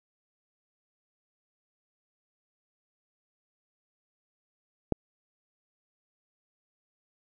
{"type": "click", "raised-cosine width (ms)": 2, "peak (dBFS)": -11, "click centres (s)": 4.923, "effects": []}